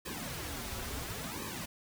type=noise with flanger; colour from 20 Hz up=pink; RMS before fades=-40 dBFS; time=0.05-1.66 s; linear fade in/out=10 ms; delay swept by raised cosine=1.4 to 6.6 ms; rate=0.72 Hz; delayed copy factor=-0.9; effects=none